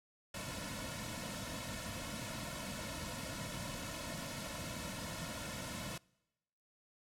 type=noise with comb filter; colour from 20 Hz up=pink; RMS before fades=-43 dBFS; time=0.34-5.98 s; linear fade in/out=5 ms; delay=2.5 ms; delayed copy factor=-0.9; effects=noise-tail reverb RT60 1.0 s tail -26 dB re dry + low-pass 11000 Hz 12 dB/octave